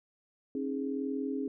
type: chord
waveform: sine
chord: C# suspended second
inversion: none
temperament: equal with one note detuned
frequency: 270.4 / 311.1 / 415.3 Hz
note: C#4 / D#4 / G#4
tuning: -43 / 0 / 0 cents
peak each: -33 / -39 / -37 dBFS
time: 0.55-1.48 s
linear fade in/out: 2 ms
effects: none